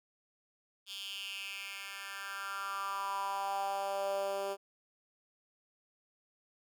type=tone with high-pass filter sweep; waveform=10% pulse; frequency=197.2 Hz; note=G3; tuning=11 cents sharp; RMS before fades=-38 dBFS; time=0.86-4.57 s; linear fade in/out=50 ms; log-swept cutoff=3500 to 460 Hz; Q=4.5; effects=none